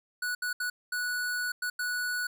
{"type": "tone bursts at uneven times", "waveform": "square", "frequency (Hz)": 1473, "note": "F#6", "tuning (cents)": -8, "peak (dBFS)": -30, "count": 6, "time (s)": [[0.22, 0.35], [0.42, 0.53], [0.6, 0.7], [0.92, 1.52], [1.62, 1.7], [1.79, 2.27]], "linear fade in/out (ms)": 5, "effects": []}